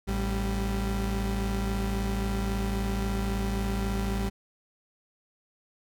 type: tone pair together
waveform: 35% pulse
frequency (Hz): 54.85 / 195.7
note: A1 / G3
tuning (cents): -5 / -3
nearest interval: octave + minor seventh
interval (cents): 2202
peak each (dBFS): -27 / -29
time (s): 0.07-4.3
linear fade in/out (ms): 20
effects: none